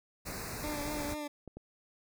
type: band-stop noise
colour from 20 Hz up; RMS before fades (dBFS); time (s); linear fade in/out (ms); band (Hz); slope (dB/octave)
pink; -40; 0.25-1.15; 20; 2600 to 3900; 96
type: tone with vibrato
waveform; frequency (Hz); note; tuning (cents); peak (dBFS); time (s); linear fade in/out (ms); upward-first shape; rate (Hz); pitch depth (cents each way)
20% pulse; 295.4; D4; +10; -32; 0.63-1.28; 10; triangle; 4.2; 44
type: clicks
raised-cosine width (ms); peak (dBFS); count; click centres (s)
2; -32; 6; 0.96 / 1.014 / 1.088 / 1.124 / 1.477 / 1.57
effects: none